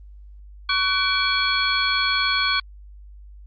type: tone cluster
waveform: sine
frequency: 1126 / 1502 / 2318 / 3344 / 4341 Hz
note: C#6 / F#6 / D7 / G#7 / C#8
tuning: +27 / +26 / -23 / +11 / -37 cents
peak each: -25 dBFS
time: 0.69-2.6 s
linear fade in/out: 5 ms
effects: added 50 Hz sine -40 dBFS peak until 3.46 s + Opus 32 kbps